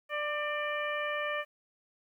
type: harmonic tone with a mistuned harmonic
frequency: 592 Hz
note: D5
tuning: 14 cents sharp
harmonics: 1 / 2 / 3 / 4 / 5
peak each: -35 / -37 / -36 / -39 / -44 dBFS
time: 0.09-1.45 s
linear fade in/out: 50 ms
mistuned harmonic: 3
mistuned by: +21 cents
effects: 11-bit